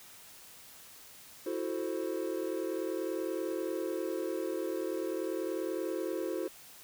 triangle chord, F# half-diminished seventh, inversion third, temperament equal, 329.6 / 370 / 440 / 523.3 Hz, E4 / F#4 / A4 / C5, 0 / 0 / 0 / 0 cents, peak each -35 / -35 / -38 / -37 dBFS, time 1.46-6.48 s, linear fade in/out 5 ms, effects white hiss -53 dBFS RMS until 6.83 s

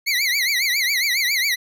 25% pulse tone with vibrato, 2113 Hz, C7, 16 cents sharp, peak -14 dBFS, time 0.06-1.56 s, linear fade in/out 20 ms, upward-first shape triangle, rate 7.3 Hz, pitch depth 200 cents each way, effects none

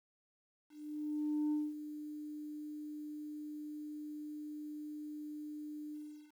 sine tone with ADSR envelope, 300.3 Hz, D4, 39 cents sharp, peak -29 dBFS, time 0.69-6.33 s, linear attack 830 ms, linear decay 210 ms, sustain -13 dB, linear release 390 ms, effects tanh soft clip ceiling -29 dBFS + 11-bit

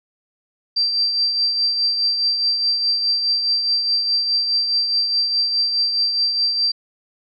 sine tone with tremolo, 4699 Hz, D8, in tune, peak -14 dBFS, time 0.76-6.72 s, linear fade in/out 10 ms, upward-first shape triangle, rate 4.8 Hz, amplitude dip 50%, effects none

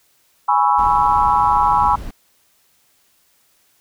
sine chord, C# minor seventh, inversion second, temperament equal, 830.6 / 987.8 / 1108.7 / 1318.5 Hz, G#5 / B5 / C#6 / E6, 0 / 0 / 0 / 0 cents, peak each -16 / -16 / -19 / -21 dBFS, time 0.48-1.96 s, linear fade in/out 10 ms
brown noise, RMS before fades -29 dBFS, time 0.78-2.11 s, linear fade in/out 5 ms
effects white hiss -59 dBFS RMS until 3.8 s

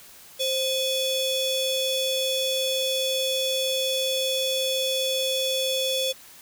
40% pulse ring-modulated tone, 1975.5 Hz, B6, in tune, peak -19 dBFS, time 0.39-6.13 s, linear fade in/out 20 ms, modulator 1450 Hz, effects white hiss -48 dBFS RMS until 6.41 s

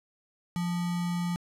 sine tone with sample-and-hold, 174.61 Hz, F3, in tune, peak -27 dBFS, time 0.56-1.36 s, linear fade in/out 0 ms, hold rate 1050 Hz, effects low-pass 12000 Hz 12 dB/octave

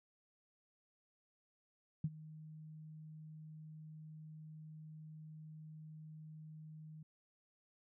sine tone with ADSR envelope, 155.56 Hz, D#3, in tune, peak -31 dBFS, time 2.04-7.03 s, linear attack 4 ms, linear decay 44 ms, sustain -19 dB, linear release 5 ms, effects none

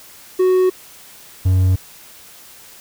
triangle tone pair in turn, 370 / 92.73 Hz, F#4 / F#2, 0 / +4 cents, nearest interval 2 octaves, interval 2396 cents, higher first, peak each -9 dBFS, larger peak neither, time 0.39-0.7 / 1.45-1.76 s, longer neither, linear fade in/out 10 ms, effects white hiss -42 dBFS RMS until 2.8 s

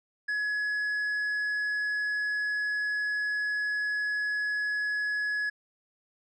sine tone with tanh clipping, 1689 Hz, G#6, 29 cents sharp, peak -28 dBFS, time 0.28-5.5 s, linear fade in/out 10 ms, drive 4 dB, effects none

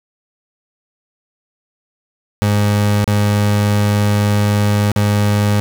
30% pulse tone with dropouts, 103.4 Hz, G#2, 7 cents flat, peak -9 dBFS, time 2.42-5.6 s, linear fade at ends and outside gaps 0 ms, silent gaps 3.043-3.077 / 4.917-4.961 s, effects none

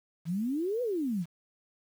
sine exponential two-way sweep, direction up then down, 155.56 to 510 to 155.56 Hz, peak -28 dBFS, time 0.25-1.26 s, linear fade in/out 50 ms, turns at 0.82 s, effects 9-bit

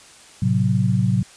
sine chord, F# diminished, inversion first, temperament equal, 110 / 130.81 / 185 Hz, A2 / C3 / F#3, 0 / 0 / 0 cents, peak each -20 dBFS, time 0.42-1.23 s, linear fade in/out 5 ms, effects white hiss -46 dBFS RMS until 1.36 s + resampled to 22050 Hz

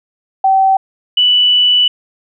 sine tone pair in turn, 770 / 2967 Hz, G5 / F#7, -31 / +4 cents, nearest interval octave + major seventh, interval 2335 cents, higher second, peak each -7 dBFS, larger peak neither, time 0.44-0.77 / 1.17-1.88 s, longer second, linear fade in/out 5 ms, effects none

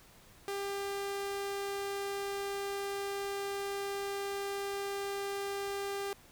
sawtooth tone, 398.1 Hz, G4, 27 cents sharp, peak -31 dBFS, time 0.48-6.13 s, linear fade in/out 0 ms, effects pink hiss -59 dBFS RMS until 6.31 s

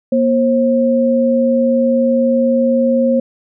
sine tone pair together, 237.9 / 534 Hz, A#3 / C5, +35 / +35 cents, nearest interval octave + major second, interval 1400 cents, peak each -13 dBFS, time 0.12-3.2 s, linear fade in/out 5 ms, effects none

